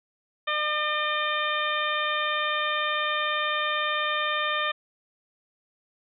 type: harmonic tone with a mistuned harmonic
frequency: 603 Hz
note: D5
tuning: 46 cents sharp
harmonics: 1 / 2 / 3 / 4 / 5 / 6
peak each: -33 / -28 / -30 / -33 / -34 / -33 dBFS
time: 0.47-4.72 s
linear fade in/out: 10 ms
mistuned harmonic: 5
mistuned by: +41 cents
effects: none